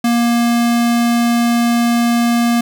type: tone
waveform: square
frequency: 236.2 Hz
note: A#3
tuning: 23 cents sharp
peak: -12 dBFS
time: 0.04-2.61 s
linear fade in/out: 5 ms
effects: none